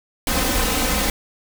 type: noise with comb filter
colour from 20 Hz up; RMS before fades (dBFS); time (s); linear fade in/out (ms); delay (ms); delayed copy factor
pink; -20; 0.27-1.1; 2; 3.9; +0.8
effects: none